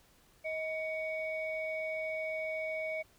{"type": "tone pair together", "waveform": "sine", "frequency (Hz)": [633, 2243], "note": ["D#5", "C#7"], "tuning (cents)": [30, 20], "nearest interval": "octave + minor seventh", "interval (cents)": 2190, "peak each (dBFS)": [-35, -37], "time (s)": [0.44, 3.03], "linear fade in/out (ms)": 20, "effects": ["tanh soft clip ceiling -27 dBFS", "pink hiss -65 dBFS RMS until 3.18 s"]}